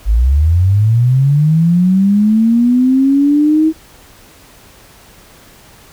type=linear sweep; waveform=sine; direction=up; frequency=49 to 320.5 Hz; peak=-7 dBFS; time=0.05-3.73 s; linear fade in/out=50 ms; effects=pink hiss -42 dBFS RMS until 5.92 s